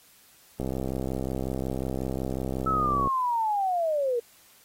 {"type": "click train", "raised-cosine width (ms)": 2, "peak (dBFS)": -17, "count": 163, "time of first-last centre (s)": [0.6, 3.073], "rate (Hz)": 65.5}
{"type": "linear sweep", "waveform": "sine", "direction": "down", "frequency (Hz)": [1318.5, 460], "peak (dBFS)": -23, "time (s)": [2.66, 4.2], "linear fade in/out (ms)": 10}
{"effects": ["white hiss -57 dBFS RMS until 4.64 s", "AAC 48 kbps"]}